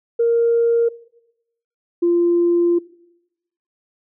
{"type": "tone pair in turn", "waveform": "sine", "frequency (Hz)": [466.2, 345.3], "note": ["A#4", "F4"], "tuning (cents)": [0, -20], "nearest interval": "perfect fourth", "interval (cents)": 520, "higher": "first", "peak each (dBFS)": -12, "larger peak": "neither", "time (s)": [[0.19, 0.89], [2.02, 2.79]], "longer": "second", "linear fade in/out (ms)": 10, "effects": ["noise-tail reverb RT60 0.9 s tail -21 dB re dry", "tanh soft clip ceiling -8 dBFS"]}